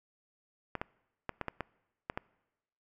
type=clicks; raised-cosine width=0.5 ms; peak=-19 dBFS; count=8; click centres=0.753 / 0.815 / 1.293 / 1.413 / 1.483 / 1.607 / 2.099 / 2.175 s; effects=noise-tail reverb RT60 1.0 s tail -24 dB re dry